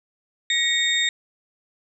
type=tone cluster; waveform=sine; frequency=1900 / 2223 / 3687 / 7530 Hz; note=A#6 / C#7 / A#7 / A#8; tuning=+33 / +4 / -20 / +16 cents; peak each=-24 / -27 / -21 / -30 dBFS; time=0.5-1.09 s; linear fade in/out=2 ms; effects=none